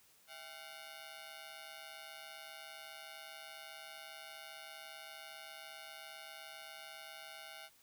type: ring-modulated tone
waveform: 10% pulse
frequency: 725 Hz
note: F#5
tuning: 35 cents flat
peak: -38 dBFS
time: 0.27-7.7 s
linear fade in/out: 50 ms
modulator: 73.7 Hz
effects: white hiss -67 dBFS RMS until 7.82 s